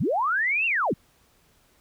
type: linear two-way sweep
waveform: sine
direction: up then down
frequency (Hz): 92 to 2794 to 92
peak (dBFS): -21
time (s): 0-0.94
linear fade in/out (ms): 10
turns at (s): 0.66
effects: pink hiss -62 dBFS RMS until 1.8 s